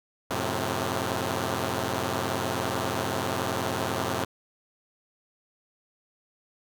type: chord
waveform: 5% pulse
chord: F# diminished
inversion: none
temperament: equal with one note detuned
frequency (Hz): 90.44 / 110 / 130.81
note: F#2 / A2 / C3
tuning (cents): -39 / 0 / 0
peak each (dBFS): -20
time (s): 0.3-4.25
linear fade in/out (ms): 10
effects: none